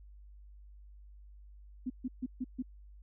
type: tone bursts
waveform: sine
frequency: 252.9 Hz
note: B3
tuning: 41 cents sharp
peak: -32 dBFS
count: 5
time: 1.86-2.625 s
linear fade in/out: 10 ms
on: 41 ms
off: 140 ms
effects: added 50 Hz sine -51 dBFS peak until 3.02 s